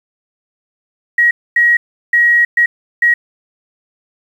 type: tone bursts at uneven times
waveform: sine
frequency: 1900 Hz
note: A#6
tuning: 33 cents sharp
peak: -7 dBFS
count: 5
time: 1.18-1.31 / 1.56-1.77 / 2.13-2.45 / 2.57-2.66 / 3.02-3.14 s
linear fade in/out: 5 ms
effects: 7-bit